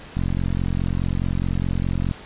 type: click train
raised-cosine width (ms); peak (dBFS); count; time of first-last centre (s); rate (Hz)
5; -11; 88; 0.17-2.112; 44.8
effects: pink hiss -41 dBFS RMS until 2.25 s + resampled to 8000 Hz